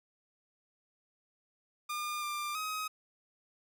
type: tone with pitch steps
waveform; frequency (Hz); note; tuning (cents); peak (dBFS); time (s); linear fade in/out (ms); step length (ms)
sawtooth; 1207 / 1191 / 1264; D6 / D6 / D#6; +47 / +24 / +27; -31; 1.89-2.88; 10; 330
effects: none